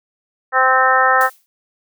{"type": "harmonic tone", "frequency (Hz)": 260, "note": "C4", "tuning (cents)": -11, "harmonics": [2, 3, 4, 5, 6, 7], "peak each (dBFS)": [-20, -17, -19, -15, -20, -17], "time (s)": [0.52, 1.3], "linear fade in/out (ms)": 50}
{"type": "noise with exponential decay", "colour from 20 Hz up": "blue", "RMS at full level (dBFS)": -27, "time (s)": [1.21, 1.46], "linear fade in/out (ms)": 0, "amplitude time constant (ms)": 54}
{"effects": []}